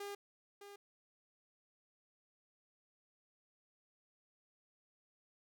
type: tone with echo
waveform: sawtooth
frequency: 404.1 Hz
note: G#4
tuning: 47 cents flat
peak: -39 dBFS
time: 0-0.15 s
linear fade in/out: 5 ms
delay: 610 ms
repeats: 1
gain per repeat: -9 dB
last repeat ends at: 0.76 s
effects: none